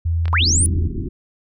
sine tone with pitch glide, 83.3 to 83.93 Hz, E2 to E2, +19 to +32 cents, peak -16 dBFS, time 0.05-0.88 s, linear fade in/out 10 ms, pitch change +13 cents, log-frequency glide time 0.49-0.68 s
clicks, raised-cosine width 0.3 ms, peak -16 dBFS, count 2, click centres 0.256 / 0.281 s
sine linear sweep, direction up, 888 to 9956 Hz, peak -15 dBFS, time 0.33-0.66 s, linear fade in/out 0 ms
pink low-pass noise, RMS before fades -25 dBFS, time 0.4-1.09 s, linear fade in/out 10 ms, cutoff 380 Hz, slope 96 dB/octave
effects none

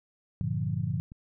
sine chord, G minor seventh, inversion none, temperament equal, 98 / 116.54 / 146.83 / 174.61 Hz, G2 / Bb2 / D3 / F3, 0 / 0 / 0 / 0 cents, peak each -34 / -32 / -32 / -34 dBFS, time 0.41-1 s, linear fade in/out 0 ms
click, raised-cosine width 5 ms, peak -32 dBFS, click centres 1.119 s
effects none

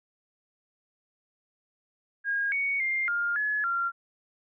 sine tone with pitch steps, 1629 / 2231 / 2109 / 1408 / 1701 / 1380 Hz, G#6 / C#7 / C7 / F6 / G#6 / F6, -34 / +11 / +13 / +14 / +41 / -21 cents, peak -25 dBFS, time 2.24-3.92 s, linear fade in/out 50 ms, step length 280 ms, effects none

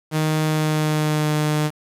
sawtooth tone with pitch glide, 155.56 to 151.66 Hz, D#3 to D#3, 0 to -44 cents, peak -14 dBFS, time 0.11-1.71 s, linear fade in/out 50 ms, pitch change -44 cents, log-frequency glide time 0.43-1.33 s, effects resampled to 32000 Hz + 7-bit

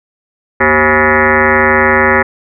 sine tone with frequency modulation, 1131 Hz, C#6, 34 cents sharp, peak -6 dBFS, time 0.6-2.23 s, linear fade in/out 10 ms, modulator 149 Hz, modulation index 6.1, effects none

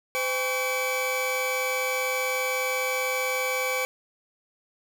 45% pulse tone cluster, 513 / 805 / 1128 / 2296 Hz, C5 / G5 / C#6 / D7, -34 / +46 / +30 / -40 cents, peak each -29 / -36 / -34 / -28 dBFS, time 0.15-3.85 s, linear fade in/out 0 ms, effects none

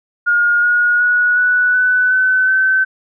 sine tone with pitch steps, 1426 / 1443.4 / 1461 / 1478.8 / 1496.9 / 1515.2 / 1533.7 Hz, F6 / F#6 / F#6 / F#6 / F#6 / F#6 / G6, +36 / -43 / -22 / -1 / +20 / +41 / -38 cents, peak -10 dBFS, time 0.26-2.85 s, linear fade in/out 20 ms, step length 370 ms, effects none

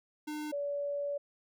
square / sine tone pair in turn, 302 / 572.4 Hz, D4 / D5, +48 / -45 cents, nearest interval major seventh, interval 1107 cents, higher second, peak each -37 / -32 dBFS, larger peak second, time 0.27-0.52 / 0.52-1.18 s, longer second, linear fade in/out 10 ms, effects none

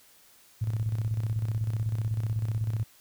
sine tone with tremolo, 110 Hz, A2, in tune, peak -24 dBFS, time 0.61-2.84 s, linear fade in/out 10 ms, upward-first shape square, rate 16 Hz, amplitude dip 55%, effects white hiss -58 dBFS RMS until 3 s

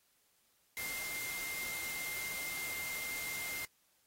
sine tone in noise, 2100 Hz, C7, 6 cents sharp, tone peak -40 dBFS, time 0.77-3.65 s, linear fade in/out 0 ms, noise white, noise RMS -43 dBFS, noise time 0.77-3.65 s, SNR 0 dB, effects white hiss -73 dBFS RMS until 4.06 s + AAC 48 kbps

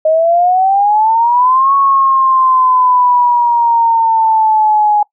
sine exponential two-way sweep, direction up then down, 622.3 to 1108.7 to 831 Hz, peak -7 dBFS, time 0.05-5.03 s, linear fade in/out 5 ms, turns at 1.74 s, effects noise-tail reverb RT60 0.1 s tail -22 dB re dry

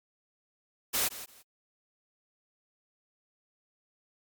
white noise with echo, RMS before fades -28 dBFS, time 0.93-1.09 s, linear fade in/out 20 ms, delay 170 ms, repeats 2, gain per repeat -14 dB, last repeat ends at 1.43 s, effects MP3 96 kbps

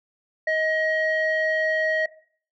sine tone pair together, 630 / 1895 Hz, D#5 / A#6, +21 / +28 cents, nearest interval octave + perfect fifth, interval 1907 cents, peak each -22 dBFS, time 0.47-2.06 s, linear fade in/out 5 ms, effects noise-tail reverb RT60 0.5 s tail -18 dB re dry + tanh soft clip ceiling -16 dBFS

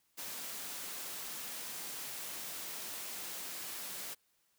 white high-pass noise, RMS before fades -43 dBFS, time 0.17-4.15 s, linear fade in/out 20 ms, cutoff 140 Hz, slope 12 dB/octave, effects white hiss -75 dBFS RMS until 4.58 s

